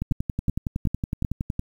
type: two click trains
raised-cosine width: 5 ms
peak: -11 / -13 dBFS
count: 4 / 18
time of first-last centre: 0.12-1.248 / 0.02-1.594 s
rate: 2.66 / 10.8 Hz
effects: 8-bit